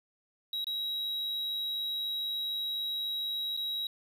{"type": "tone with dropouts", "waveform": "triangle", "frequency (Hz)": 3851, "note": "B7", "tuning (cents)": -44, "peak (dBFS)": -30, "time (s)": [0.53, 3.87], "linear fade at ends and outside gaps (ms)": 2, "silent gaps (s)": [[0.644, 0.668], [3.567, 3.573]], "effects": []}